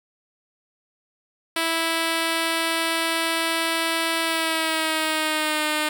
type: tone with pitch glide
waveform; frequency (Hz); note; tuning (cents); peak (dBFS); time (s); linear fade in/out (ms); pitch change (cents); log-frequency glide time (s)
5% pulse; 328.7 to 304.9; E4 to D#4; -5 to -35; -10; 1.56-5.89; 5; -130; 4.22-5.64
effects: none